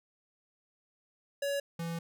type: tone pair in turn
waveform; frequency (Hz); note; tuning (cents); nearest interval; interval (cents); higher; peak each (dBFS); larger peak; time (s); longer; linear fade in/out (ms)
square; 563 / 167.38; C#5 / E3; +27 / +27; octave + major sixth; 2100; first; -31 / -35; first; 1.42-1.6 / 1.79-1.99; second; 5
effects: none